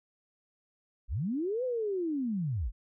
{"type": "linear two-way sweep", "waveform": "sine", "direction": "up then down", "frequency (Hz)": [35.1, 519, 35.1], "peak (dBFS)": -29, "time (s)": [1.08, 2.72], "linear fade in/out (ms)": 50, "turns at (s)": 1.64, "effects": []}